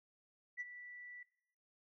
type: tone with ADSR envelope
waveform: sine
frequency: 1964 Hz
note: B6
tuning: 10 cents flat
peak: -37 dBFS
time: 0.57-1.23 s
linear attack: 35 ms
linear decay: 30 ms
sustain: -12 dB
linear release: 4 ms
effects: noise-tail reverb RT60 0.7 s tail -17 dB re dry + tanh soft clip ceiling -34 dBFS